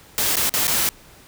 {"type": "noise with dropouts", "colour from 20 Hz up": "white", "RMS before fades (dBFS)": -20, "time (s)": [0.18, 0.89], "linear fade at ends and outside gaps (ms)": 0, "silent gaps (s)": [[0.356, 0.368], [0.494, 0.539], [0.67, 0.679]], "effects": ["pink hiss -48 dBFS RMS until 1.27 s"]}